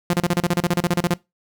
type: tone bursts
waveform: sawtooth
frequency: 174.9 Hz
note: F3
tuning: 3 cents sharp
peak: -12 dBFS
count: 16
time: 0.1-1.138 s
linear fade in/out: 2 ms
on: 33 ms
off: 34 ms
effects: noise-tail reverb RT60 0.2 s tail -21 dB re dry